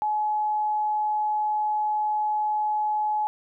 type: tone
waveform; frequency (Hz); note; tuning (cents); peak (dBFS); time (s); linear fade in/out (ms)
sine; 849; G#5; +38; -22; 0.02-3.27; 0
effects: none